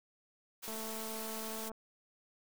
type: high-pass noise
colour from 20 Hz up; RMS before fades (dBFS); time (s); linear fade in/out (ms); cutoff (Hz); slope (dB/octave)
white; -44; 0.62-1.7; 20; 210; 96
type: click train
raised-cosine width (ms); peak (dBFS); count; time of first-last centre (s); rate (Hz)
1; -33; 230; 0.68-1.716; 221
effects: none